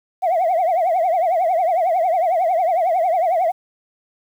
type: tone with vibrato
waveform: sine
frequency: 698.5 Hz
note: F5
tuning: in tune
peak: -13 dBFS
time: 0.22-3.52 s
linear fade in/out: 20 ms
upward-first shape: triangle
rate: 11 Hz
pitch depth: 190 cents each way
effects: tanh soft clip ceiling -12 dBFS + 8-bit